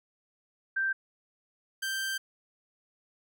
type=tone pair in turn; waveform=sine / sawtooth; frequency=1568 / 1568 Hz; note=G6 / G6; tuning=0 / 0 cents; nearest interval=unison; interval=0 cents; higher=neither; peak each=-26 / -27 dBFS; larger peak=first; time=0.76-0.93 / 1.82-2.18 s; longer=second; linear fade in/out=10 ms; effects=none